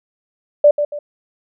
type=tone with echo; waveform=sine; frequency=587.3 Hz; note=D5; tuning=in tune; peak=-5 dBFS; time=0.64-0.71 s; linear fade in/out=5 ms; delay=140 ms; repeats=2; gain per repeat=-9 dB; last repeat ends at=0.99 s; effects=none